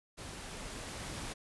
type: noise with level ramp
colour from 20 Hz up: pink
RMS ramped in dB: -46 to -41 dBFS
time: 0.17-1.34 s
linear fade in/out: 20 ms
effects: resampled to 24000 Hz